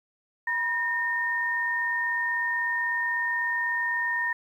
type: tone pair together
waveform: sine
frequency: 968.3 / 1832 Hz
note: B5 / A#6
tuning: -34 / -31 cents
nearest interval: major seventh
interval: 1103 cents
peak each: -32 / -25 dBFS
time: 0.47-4.33 s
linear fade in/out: 5 ms
effects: 10-bit